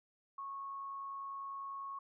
sine tone with amplitude modulation, 1100 Hz, C#6, 14 cents flat, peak -40 dBFS, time 0.38-1.99 s, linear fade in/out 5 ms, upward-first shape sine, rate 110 Hz, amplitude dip 25%, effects none

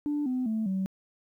sine tone with pitch steps, 293.7 / 254.2 / 220 / 190.44 Hz, D4 / C4 / A3 / G3, 0 / -50 / 0 / -50 cents, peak -25 dBFS, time 0.06-0.86 s, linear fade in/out 0 ms, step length 200 ms, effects tanh soft clip ceiling -23 dBFS + 11-bit

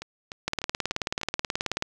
two click trains, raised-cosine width 0.2 ms, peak -19 / -9 dBFS, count 5 / 26, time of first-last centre 0.02-1.214 / 0.48-1.824 s, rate 3.35 / 18.6 Hz, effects none

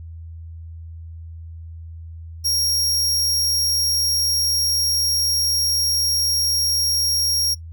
sawtooth tone, 5588 Hz, F8, in tune, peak -15 dBFS, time 2.44-7.55 s, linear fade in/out 20 ms, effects noise-tail reverb RT60 0.1 s tail -20 dB re dry + added 82 Hz sine -33 dBFS peak until 7.72 s

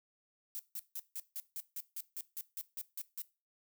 violet noise bursts, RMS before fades -41 dBFS, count 14, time 0.55-3.218 s, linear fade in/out 0 ms, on 42 ms, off 160 ms, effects noise-tail reverb RT60 0.3 s tail -19 dB re dry

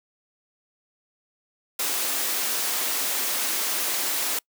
white high-pass noise, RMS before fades -26 dBFS, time 1.79-4.39 s, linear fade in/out 5 ms, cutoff 250 Hz, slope 24 dB/octave, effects noise-tail reverb RT60 0.1 s tail -26 dB re dry

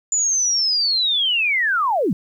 sine linear sweep, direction down, 7050 to 145.6 Hz, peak -16 dBFS, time 0.12-2.13 s, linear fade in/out 2 ms, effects 9-bit

